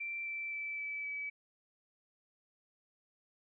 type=tone with pitch steps; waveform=sine; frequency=2349 / 2334 / 2319 / 2305 / 2290 Hz; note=D7 / D7 / D7 / D7 / D7; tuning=0 / -11 / -22 / -33 / -44 cents; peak=-37 dBFS; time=0-1.3 s; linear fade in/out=10 ms; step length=260 ms; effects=none